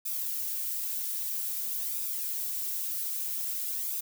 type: noise with flanger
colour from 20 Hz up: violet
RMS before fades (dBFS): -33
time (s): 0.05-4.01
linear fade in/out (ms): 10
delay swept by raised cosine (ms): 0.81 to 4.01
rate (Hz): 0.51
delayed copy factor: +0.5
effects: none